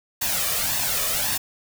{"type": "noise with flanger", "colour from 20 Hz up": "white", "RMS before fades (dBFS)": -24, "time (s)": [0.21, 1.38], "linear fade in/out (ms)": 10, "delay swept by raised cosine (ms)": [1.1, 1.7], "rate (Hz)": 1.8, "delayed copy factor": 0.65, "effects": []}